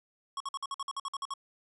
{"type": "tone bursts", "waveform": "square", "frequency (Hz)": 1100, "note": "C#6", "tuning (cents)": -14, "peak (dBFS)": -34, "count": 12, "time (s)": [0.37, 1.338], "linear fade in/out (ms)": 2, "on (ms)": 33, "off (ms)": 52, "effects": ["resampled to 24000 Hz"]}